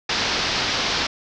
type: low-pass noise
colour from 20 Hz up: white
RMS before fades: -23 dBFS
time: 0.09-1.07 s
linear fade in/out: 5 ms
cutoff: 5500 Hz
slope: 48 dB/octave
effects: none